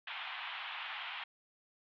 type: band-pass noise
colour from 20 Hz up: white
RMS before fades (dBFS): -43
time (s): 0.07-1.24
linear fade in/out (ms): 5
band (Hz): 750 to 3400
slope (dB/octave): 48
effects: none